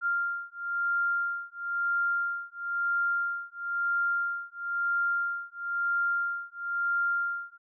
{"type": "beating tone pair", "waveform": "sine", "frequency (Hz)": [1394, 1395], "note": ["F6", "F6"], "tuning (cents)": [-4, -2], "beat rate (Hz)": 1, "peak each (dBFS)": -30, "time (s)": [0.01, 7.58], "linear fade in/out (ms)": 50, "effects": []}